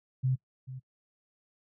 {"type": "tone with echo", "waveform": "sine", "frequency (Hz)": 130, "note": "C3", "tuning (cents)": -11, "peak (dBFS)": -24, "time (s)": [0.23, 0.36], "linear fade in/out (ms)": 20, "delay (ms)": 440, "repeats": 1, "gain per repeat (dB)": -14, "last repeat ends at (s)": 0.8, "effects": ["noise-tail reverb RT60 0.1 s tail -22 dB re dry"]}